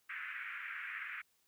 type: band-pass noise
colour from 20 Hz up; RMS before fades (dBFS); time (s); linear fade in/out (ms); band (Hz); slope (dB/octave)
pink; -44; 0.09-1.22; 10; 1400 to 2400; 48
effects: white hiss -75 dBFS RMS until 1.47 s